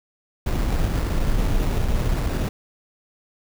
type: noise with sample-and-hold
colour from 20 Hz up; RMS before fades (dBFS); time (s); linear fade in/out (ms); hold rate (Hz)
brown; -21; 0.46-2.49; 5; 3150
effects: none